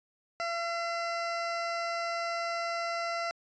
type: tone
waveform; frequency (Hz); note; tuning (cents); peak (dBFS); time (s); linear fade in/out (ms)
20% pulse; 679; F5; -49; -26; 0.4-3.31; 0
effects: resampled to 16000 Hz